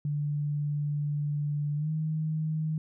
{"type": "tone with pitch glide", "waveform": "sine", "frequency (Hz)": [146.83, 156.46], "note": ["D3", "D#3"], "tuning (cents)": [0, 10], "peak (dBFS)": -27, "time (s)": [0.05, 2.78], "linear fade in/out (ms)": 2, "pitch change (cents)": 110, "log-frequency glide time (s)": [1.76, 1.9], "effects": []}